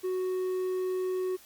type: tone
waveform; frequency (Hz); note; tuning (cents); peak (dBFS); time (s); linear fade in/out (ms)
triangle; 370; F#4; 0; -26; 0.03-1.37; 20
effects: white hiss -55 dBFS RMS until 1.45 s + Opus 48 kbps